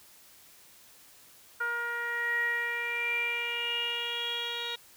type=tone with low-pass filter sweep; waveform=10% pulse; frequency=473.4 Hz; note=A#4; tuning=27 cents sharp; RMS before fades=-32 dBFS; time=1.6-4.76 s; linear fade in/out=10 ms; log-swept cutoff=1500 to 3800 Hz; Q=9.4; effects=white hiss -56 dBFS RMS until 4.96 s